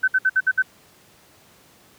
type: tone bursts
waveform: sine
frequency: 1525 Hz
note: G6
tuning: 48 cents flat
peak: -14 dBFS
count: 6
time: 0.03-0.624 s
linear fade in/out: 10 ms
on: 49 ms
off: 60 ms
effects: pink hiss -53 dBFS RMS until 1.98 s + high-pass 100 Hz 12 dB/octave